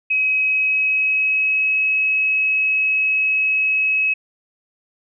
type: tone with pitch glide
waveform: sine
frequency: 2544 to 2565 Hz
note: D#7 to E7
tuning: +38 to -48 cents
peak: -15 dBFS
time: 0.1-4.14 s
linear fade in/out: 10 ms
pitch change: +14 cents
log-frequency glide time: 0.36-1.81 s
effects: none